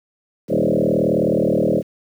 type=tone with frequency modulation; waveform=sine; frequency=362.9 Hz; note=F#4; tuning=34 cents flat; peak=-14 dBFS; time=0.48-1.83 s; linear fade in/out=50 ms; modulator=39.1 Hz; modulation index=5.7; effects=high-pass 100 Hz 12 dB/octave + 8-bit